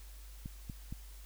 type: clicks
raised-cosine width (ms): 5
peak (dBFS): -29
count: 3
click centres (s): 0.459 / 0.698 / 0.925
effects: added 50 Hz sine -48 dBFS peak until 1.25 s + white hiss -59 dBFS RMS until 1.25 s